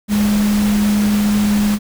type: tone in noise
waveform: sine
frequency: 207.7 Hz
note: G#3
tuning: in tune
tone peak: -12 dBFS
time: 0.08-1.79 s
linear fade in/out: 50 ms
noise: pink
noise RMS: -25 dBFS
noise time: 0.08-1.79 s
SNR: +10 dB
effects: none